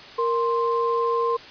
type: tone pair together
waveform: sine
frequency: 466.2 / 1047.9 Hz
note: A#4 / C6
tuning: 0 / +2 cents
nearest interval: octave + major second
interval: 1402 cents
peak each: -22 / -23 dBFS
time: 0.18-1.37 s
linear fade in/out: 10 ms
effects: white hiss -42 dBFS RMS until 1.5 s + resampled to 11025 Hz